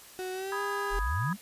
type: tone with pitch glide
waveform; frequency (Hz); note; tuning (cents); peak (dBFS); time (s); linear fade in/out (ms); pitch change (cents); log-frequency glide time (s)
35% pulse; 370.7 to 401.9; F#4 to G4; +3 to +43; -32; 0.19-0.99; 0; +140; 0.32-0.6
type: chord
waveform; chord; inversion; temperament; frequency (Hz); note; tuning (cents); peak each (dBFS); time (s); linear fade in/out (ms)
sine; G# minor; first; equal; 987.8 / 1244.5 / 1661.2; B5 / D#6 / G#6; 0 / 0 / 0; -36; 0.52-1.33; 2
type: exponential sweep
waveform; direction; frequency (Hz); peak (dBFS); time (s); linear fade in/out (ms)
sine; up; 30.87 to 220; -28; 0.9-1.37; 50
effects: white hiss -51 dBFS RMS until 1.41 s + resampled to 32000 Hz